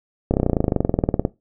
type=slowing click train; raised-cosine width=2 ms; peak=-4 dBFS; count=24; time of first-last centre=0.31-1.251 s; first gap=29 ms; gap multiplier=1.03; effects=noise-tail reverb RT60 0.2 s tail -18 dB re dry